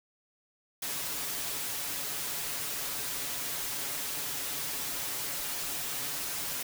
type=noise with comb filter; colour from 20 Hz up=white; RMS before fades=-35 dBFS; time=0.82-6.63 s; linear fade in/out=5 ms; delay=7.1 ms; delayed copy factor=+0.6; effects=none